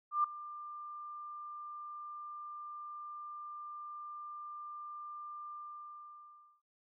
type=tone with ADSR envelope; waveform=sine; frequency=1193 Hz; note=D6; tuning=27 cents sharp; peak=-25 dBFS; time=0.11-6.62 s; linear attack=130 ms; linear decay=5 ms; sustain=-18 dB; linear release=1100 ms; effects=none